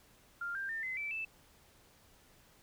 sine tone with pitch steps, 1396.9 / 1586.2 / 1801.1 / 2045 / 2322 / 2637 Hz, F6 / G6 / A6 / C7 / D7 / E7, 0 / +20 / +40 / -40 / -20 / 0 cents, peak -36 dBFS, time 0.41-1.25 s, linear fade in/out 5 ms, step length 140 ms, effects pink hiss -64 dBFS RMS until 2.62 s

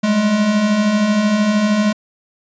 square beating tone pair, 198.4 / 211.4 Hz, G3 / G#3, +21 / +31 cents, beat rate 13 Hz, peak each -23 / -14 dBFS, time 0.03-1.93 s, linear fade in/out 10 ms, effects resampled to 16000 Hz

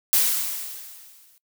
blue noise with exponential decay, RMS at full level -17 dBFS, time 0.13-1.38 s, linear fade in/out 0 ms, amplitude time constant 270 ms, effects noise-tail reverb RT60 0.1 s tail -22 dB re dry

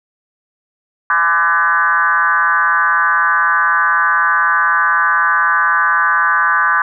sine tone with frequency modulation, 1348 Hz, E6, 38 cents sharp, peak -10 dBFS, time 1.1-6.82 s, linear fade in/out 2 ms, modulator 168 Hz, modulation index 2.1, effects none

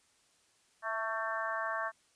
harmonic tone with a mistuned harmonic, 223.6 Hz, A3, 28 cents sharp, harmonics 3 / 4 / 5 / 6 / 7 / 8, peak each -39 / -43 / -37 / -44 / -39 / -41 dBFS, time 0.82-1.92 s, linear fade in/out 50 ms, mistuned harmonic 3, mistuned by -28 cents, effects white hiss -69 dBFS RMS until 2.15 s + resampled to 22050 Hz

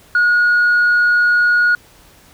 sine tone, 1446 Hz, F#6, 40 cents flat, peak -8 dBFS, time 0.15-1.75 s, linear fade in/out 2 ms, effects tanh soft clip ceiling -8 dBFS + pink hiss -47 dBFS RMS until 2.33 s

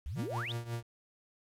sine exponential sweep, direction up, 58.7 to 3769 Hz, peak -36 dBFS, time 0.06-0.52 s, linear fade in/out 0 ms
45% pulse tone with tremolo, 117.5 Hz, A#2, 14 cents sharp, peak -33 dBFS, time 0.15-0.84 s, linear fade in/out 50 ms, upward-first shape triangle, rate 5.5 Hz, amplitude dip 85%
effects resampled to 32000 Hz + 10-bit

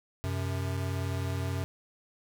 square tone pair together, 93.13 / 131.7 Hz, F#2 / C3, +12 / +12 cents, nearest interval tritone, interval 600 cents, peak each -32 / -36 dBFS, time 0.24-1.64 s, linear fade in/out 0 ms, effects none

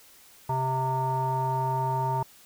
square tone with low-pass filter, 130.81 Hz, C3, in tune, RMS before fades -27 dBFS, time 0.49-2.23 s, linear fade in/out 5 ms, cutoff 920 Hz, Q 9.1, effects white hiss -54 dBFS RMS until 2.45 s

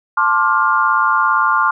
sine chord, D minor seventh, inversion second, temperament just, 881 / 1057.2 / 1174.7 / 1409.6 Hz, A5 / C6 / D6 / F6, +2 / +18 / 0 / +16 cents, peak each -20 / -16 / -17 / -16 dBFS, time 0.17-1.71 s, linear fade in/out 5 ms, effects none

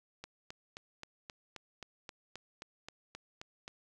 click train, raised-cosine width 0.2 ms, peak -27 dBFS, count 14, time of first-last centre 0.24-3.679 s, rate 3.78 Hz, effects none

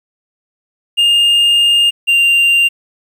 triangle tone pair in turn, 2821 / 2784 Hz, F7 / F7, +17 / -6 cents, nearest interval unison, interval 23 cents, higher first, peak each -6 dBFS, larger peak neither, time 0.97-1.91 / 2.07-2.69 s, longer first, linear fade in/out 20 ms, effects 8-bit

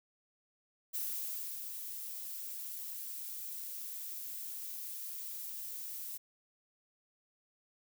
violet noise with ADSR envelope, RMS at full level -37 dBFS, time 0.93-6.18 s, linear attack 23 ms, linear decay 640 ms, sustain -6 dB, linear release 13 ms, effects none

